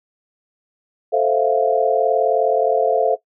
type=chord; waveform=sine; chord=F major seventh; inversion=first; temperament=equal; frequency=440 / 523.3 / 659.3 / 698.5 Hz; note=A4 / C5 / E5 / F5; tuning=0 / 0 / 0 / 0 cents; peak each=-18 / -20 / -19 / -20 dBFS; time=1.12-3.16 s; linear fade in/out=20 ms; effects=noise-tail reverb RT60 0.1 s tail -17 dB re dry